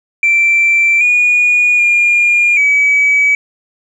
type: tone with pitch steps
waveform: sine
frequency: 2345 / 2449 / 2414 / 2282 Hz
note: D7 / D#7 / D7 / C#7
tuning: -3 / -28 / +47 / +50 cents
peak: -6 dBFS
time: 0.23-3.35 s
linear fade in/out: 2 ms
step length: 780 ms
effects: tanh soft clip ceiling -4 dBFS + 8-bit